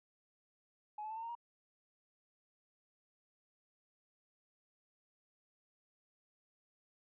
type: tone with pitch steps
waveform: sine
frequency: 844 / 863.2 / 882.9 / 903 / 923.6 / 944.6 Hz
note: G#5 / A5 / A5 / A5 / A#5 / A#5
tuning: +28 / -33 / +6 / +45 / -16 / +23 cents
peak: -40 dBFS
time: 0.98-1.352 s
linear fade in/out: 5 ms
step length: 62 ms
effects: tanh soft clip ceiling -36 dBFS